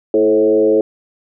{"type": "tone with frequency modulation", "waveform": "sine", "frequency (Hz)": 433.2, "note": "A4", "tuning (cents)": -27, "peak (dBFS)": -9, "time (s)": [0.14, 0.81], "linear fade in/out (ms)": 2, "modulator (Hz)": 103, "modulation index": 1.1, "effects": []}